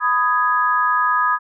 sine chord, G# minor, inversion first, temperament just, 996.7 / 1245.9 / 1661.2 Hz, B5 / D#6 / G#6, +16 / +2 / 0 cents, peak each -20 / -17 / -21 dBFS, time 0-1.39 s, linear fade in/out 50 ms, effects none

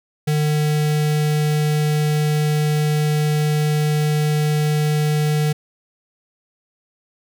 square tone with notch filter, 150.8 Hz, D3, 46 cents sharp, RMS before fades -18 dBFS, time 0.27-5.53 s, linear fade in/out 10 ms, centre 1100 Hz, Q 1.7, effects none

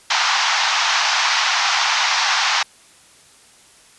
pink band-pass noise, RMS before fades -18 dBFS, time 0.1-2.63 s, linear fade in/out 5 ms, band 780 to 6200 Hz, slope 48 dB/octave, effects white hiss -49 dBFS RMS until 3.98 s + resampled to 24000 Hz

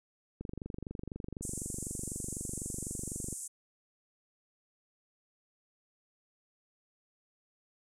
click train, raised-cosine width 3 ms, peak -27 dBFS, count 71, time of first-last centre 0.41-3.327 s, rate 24 Hz
pink band-pass noise, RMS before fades -42 dBFS, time 1.42-3.48 s, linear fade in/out 10 ms, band 7100 to 10000 Hz, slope 48 dB/octave
effects none

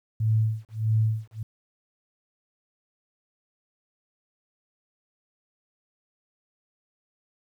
sine tone with tremolo, 110 Hz, A2, in tune, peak -18 dBFS, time 0.2-1.43 s, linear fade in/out 5 ms, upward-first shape sine, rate 1.6 Hz, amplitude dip 100%, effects 10-bit

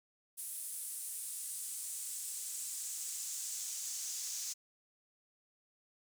brown noise with high-pass filter sweep, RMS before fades -42 dBFS, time 0.37-4.54 s, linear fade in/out 20 ms, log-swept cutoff 10000 to 6400 Hz, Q 2.6, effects none

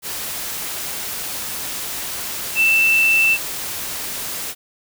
sine tone in noise, 2663 Hz, E7, 17 cents sharp, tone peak -12 dBFS, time 2.55-3.38 s, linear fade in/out 50 ms, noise white, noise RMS -27 dBFS, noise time 0.02-4.55 s, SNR +12 dB, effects none

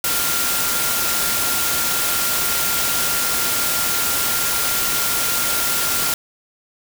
sine tone in noise, 1393 Hz, F6, 5 cents flat, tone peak -28 dBFS, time 0.04-6.14 s, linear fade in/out 2 ms, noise white, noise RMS -20 dBFS, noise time 0.04-6.14 s, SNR -11 dB, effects none

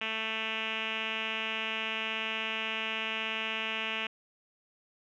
5% pulse tone with low-pass filter, 220.9 Hz, A3, 7 cents sharp, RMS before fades -34 dBFS, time 0.01-4.07 s, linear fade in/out 5 ms, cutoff 2800 Hz, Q 5.4, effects none

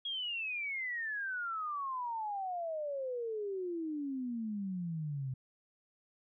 sine exponential sweep, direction down, 3317 to 127.5 Hz, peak -35 dBFS, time 0.05-5.34 s, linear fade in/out 5 ms, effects none

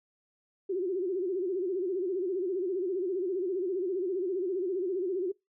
sine tone with vibrato, 370 Hz, F#4, in tune, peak -28 dBFS, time 0.69-5.32 s, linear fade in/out 10 ms, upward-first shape sine, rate 15 Hz, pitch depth 120 cents each way, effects noise-tail reverb RT60 0.2 s tail -24 dB re dry

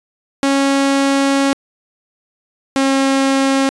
sawtooth tone pair in turn, 275.3 / 270.7 Hz, C#4 / C#4, -12 / -41 cents, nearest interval unison, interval 29 cents, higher first, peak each -8 dBFS, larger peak neither, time 0.43-1.53 / 2.76-3.69 s, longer first, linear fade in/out 0 ms, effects resampled to 22050 Hz

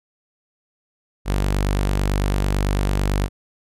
sawtooth tone, 49 Hz, G1, in tune, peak -14 dBFS, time 1.25-3.29 s, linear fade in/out 50 ms, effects resampled to 32000 Hz

